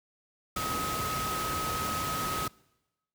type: tone in noise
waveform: sine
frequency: 1271 Hz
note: D#6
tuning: 36 cents sharp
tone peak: -32 dBFS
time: 0.56-2.48 s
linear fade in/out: 5 ms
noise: pink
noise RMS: -34 dBFS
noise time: 0.56-2.48 s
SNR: -1 dB
effects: noise-tail reverb RT60 1.0 s tail -24 dB re dry + high-pass 60 Hz 12 dB/octave